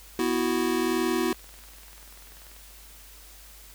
square chord, B suspended fourth, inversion none, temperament just, 246.9 / 329.3 / 370.4 Hz, B3 / E4 / F#4, 0 / -2 / +2 cents, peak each -30 / -28 / -28 dBFS, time 0.19-1.33 s, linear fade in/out 2 ms
click train, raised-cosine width 0.3 ms, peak -35 dBFS, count 38, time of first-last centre 0.76-2.565 s, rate 20.5 Hz
effects added 50 Hz sine -50 dBFS peak until 3.74 s + white hiss -50 dBFS RMS until 3.74 s

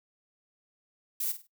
violet noise with echo, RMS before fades -31 dBFS, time 1.2-1.32 s, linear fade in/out 5 ms, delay 50 ms, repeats 3, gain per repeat -11 dB, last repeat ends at 1.47 s, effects noise-tail reverb RT60 0.1 s tail -19 dB re dry

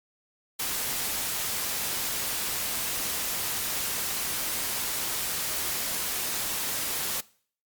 white noise, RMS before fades -30 dBFS, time 0.59-7.21 s, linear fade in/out 10 ms, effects noise-tail reverb RT60 0.5 s tail -21 dB re dry + Opus 48 kbps

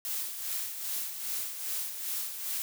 blue noise with tremolo, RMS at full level -33 dBFS, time 0.05-2.62 s, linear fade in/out 0 ms, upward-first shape sine, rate 2.5 Hz, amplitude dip 55%, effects none

